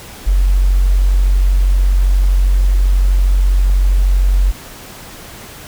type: tone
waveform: sine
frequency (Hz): 46.25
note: F#1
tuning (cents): 0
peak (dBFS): -8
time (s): 0.26-4.52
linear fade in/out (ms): 20
effects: pink hiss -34 dBFS RMS until 5.67 s

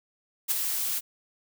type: noise with ADSR envelope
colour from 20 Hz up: blue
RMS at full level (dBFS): -23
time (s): 0.48-1.01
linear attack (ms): 32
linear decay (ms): 12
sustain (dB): -6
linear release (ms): 34
effects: none

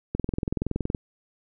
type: click train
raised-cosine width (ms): 3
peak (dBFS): -13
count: 18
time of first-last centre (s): 0.15-0.948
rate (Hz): 21.3
effects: none

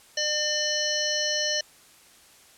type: harmonic tone with a mistuned harmonic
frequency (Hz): 600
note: D5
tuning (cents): +37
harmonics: 1 / 3 / 5 / 7 / 9 / 10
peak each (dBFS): -31 / -31 / -31 / -31 / -31 / -31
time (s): 0.17-1.61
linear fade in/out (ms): 5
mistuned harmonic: 9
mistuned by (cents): +20
effects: white hiss -54 dBFS RMS until 2.57 s + low-pass 11000 Hz 12 dB/octave

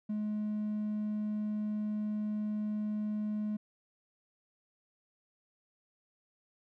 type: tone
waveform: triangle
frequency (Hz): 211.5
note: G#3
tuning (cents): +32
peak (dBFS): -29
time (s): 0.09-3.57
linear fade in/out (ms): 10
effects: tanh soft clip ceiling -26 dBFS

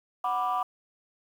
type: chord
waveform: sine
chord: B minor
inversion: second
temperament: equal with one note detuned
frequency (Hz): 740 / 987.8 / 1179.4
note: F#5 / B5 / D6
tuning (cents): 0 / 0 / +7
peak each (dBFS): -28 / -30 / -28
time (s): 0.24-0.63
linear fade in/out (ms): 5
effects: tanh soft clip ceiling -20 dBFS + 9-bit

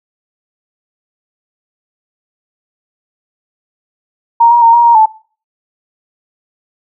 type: tone with pitch steps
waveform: sine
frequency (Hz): 932 / 949 / 921 / 945 / 938 / 874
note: A#5 / A#5 / A#5 / A#5 / A#5 / A5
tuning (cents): -1 / +31 / -21 / +23 / +11 / -12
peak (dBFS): -3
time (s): 4.4-5.06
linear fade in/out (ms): 10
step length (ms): 110
effects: noise-tail reverb RT60 0.4 s tail -19 dB re dry

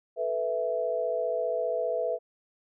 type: chord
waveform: sine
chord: A suspended second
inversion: none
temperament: just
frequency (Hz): 440 / 495 / 660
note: A4 / B4 / E5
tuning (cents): 0 / +4 / +2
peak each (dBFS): -34 / -30 / -29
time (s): 0.16-2.19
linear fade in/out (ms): 50
effects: none

